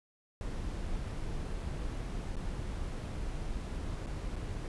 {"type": "noise with dropouts", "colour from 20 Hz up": "brown", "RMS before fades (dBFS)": -37, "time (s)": [0.41, 4.68], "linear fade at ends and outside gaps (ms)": 1, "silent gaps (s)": [[2.357, 2.366], [4.062, 4.068], [4.358, 4.363]], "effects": ["resampled to 24000 Hz"]}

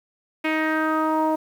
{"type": "tone with low-pass filter sweep", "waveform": "sawtooth", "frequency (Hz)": 313.9, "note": "D#4", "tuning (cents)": 15, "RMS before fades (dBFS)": -22, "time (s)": [0.44, 1.36], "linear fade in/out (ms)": 10, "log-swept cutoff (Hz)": [2400, 810], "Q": 4, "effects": ["8-bit"]}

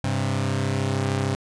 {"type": "tone pair together", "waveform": "sawtooth", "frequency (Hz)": [99.71, 133.1], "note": ["G2", "C3"], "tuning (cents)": [30, 30], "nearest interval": "perfect fourth", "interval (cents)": 500, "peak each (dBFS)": -21, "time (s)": [0.04, 1.35], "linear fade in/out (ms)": 0, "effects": ["resampled to 22050 Hz"]}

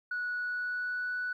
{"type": "tone with pitch glide", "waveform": "sine", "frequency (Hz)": [1468, 1482.5], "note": ["F#6", "F#6"], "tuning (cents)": [-14, 3], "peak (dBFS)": -30, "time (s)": [0.11, 1.33], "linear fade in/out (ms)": 5, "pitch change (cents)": 17, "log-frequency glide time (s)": [0.36, 1.17], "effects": ["tanh soft clip ceiling -28 dBFS", "12-bit"]}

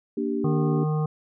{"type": "chord", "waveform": "sine", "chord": "G minor", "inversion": "first", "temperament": "equal", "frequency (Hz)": [233.1, 293.7, 392], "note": ["Bb3", "D4", "G4"], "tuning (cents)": [0, 0, 0], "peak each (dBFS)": -28, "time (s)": [0.17, 0.84], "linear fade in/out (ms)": 5}
{"type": "harmonic tone", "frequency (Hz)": 153.4, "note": "D#3", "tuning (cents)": -24, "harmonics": [1, 3, 5, 7, 8], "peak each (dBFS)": [-22, -32, -36, -39, -40], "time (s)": [0.44, 1.06], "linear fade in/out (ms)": 5}
{"effects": []}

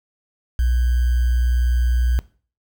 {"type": "tone with sample-and-hold", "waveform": "sine", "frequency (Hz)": 60.8, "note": "B1", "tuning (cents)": -26, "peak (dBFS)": -15, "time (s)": [0.59, 2.19], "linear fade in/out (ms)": 0, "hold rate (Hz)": 1575, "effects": ["noise-tail reverb RT60 0.4 s tail -19 dB re dry"]}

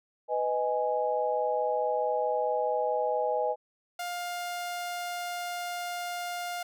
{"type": "chord", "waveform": "sine", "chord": "G# minor", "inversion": "first", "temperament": "just", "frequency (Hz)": [498.4, 623, 830.6], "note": ["B4", "D#5", "G#5"], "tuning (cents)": [16, 2, 0], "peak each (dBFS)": -30, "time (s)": [0.28, 3.56], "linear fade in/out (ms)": 50}
{"type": "tone", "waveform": "sawtooth", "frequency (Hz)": 705, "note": "F5", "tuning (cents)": 16, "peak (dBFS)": -29, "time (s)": [3.99, 6.63], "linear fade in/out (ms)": 5}
{"effects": []}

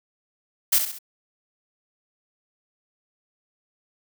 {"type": "noise with echo", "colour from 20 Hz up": "blue", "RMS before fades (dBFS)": -18, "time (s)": [0.72, 0.79], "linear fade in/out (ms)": 10, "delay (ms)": 66, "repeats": 3, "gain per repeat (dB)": -7, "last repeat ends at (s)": 0.988, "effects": []}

